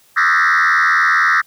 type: tone with frequency modulation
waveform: sine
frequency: 1568 Hz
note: G6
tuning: in tune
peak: -8 dBFS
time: 0.16-1.42 s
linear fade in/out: 20 ms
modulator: 84.1 Hz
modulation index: 4.4
effects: tanh soft clip ceiling -9 dBFS + white hiss -52 dBFS RMS until 1.46 s